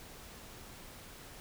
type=silence; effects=pink hiss -51 dBFS RMS until 1.4 s